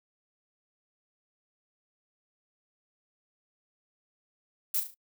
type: noise with echo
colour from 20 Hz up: violet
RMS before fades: -28 dBFS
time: 4.74-4.8 s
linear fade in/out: 5 ms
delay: 36 ms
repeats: 4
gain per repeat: -7 dB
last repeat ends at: 4.944 s
effects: noise-tail reverb RT60 0.1 s tail -26 dB re dry